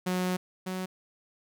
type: tone pair in turn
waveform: sawtooth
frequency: 182.6 / 185.58 Hz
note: F#3 / F#3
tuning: -23 / +5 cents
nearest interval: unison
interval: 28 cents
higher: second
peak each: -23 / -28 dBFS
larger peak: first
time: 0.06-0.37 / 0.66-0.86 s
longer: first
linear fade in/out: 10 ms
effects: none